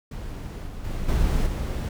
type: noise with level steps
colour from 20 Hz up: brown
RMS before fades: -33 / -35 / -29 / -22 / -27 dBFS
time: 0.11-1.89 s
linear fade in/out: 5 ms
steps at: 0.66 / 0.84 / 1.08 / 1.46 s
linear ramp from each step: 10 ms
effects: none